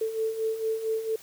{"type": "beating tone pair", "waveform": "sine", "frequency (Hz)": [440, 444.4], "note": ["A4", "A4"], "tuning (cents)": [0, 17], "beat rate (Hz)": 4.4, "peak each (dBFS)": [-33, -27], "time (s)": [0.01, 1.16], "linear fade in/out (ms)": 5, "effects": ["white hiss -50 dBFS RMS until 1.22 s"]}